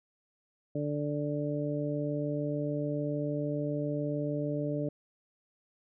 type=harmonic tone; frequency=146.83 Hz; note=D3; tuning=in tune; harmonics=1 / 2 / 3 / 4; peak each=-34 / -34 / -38 / -36 dBFS; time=0.75-4.89 s; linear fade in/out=5 ms; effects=none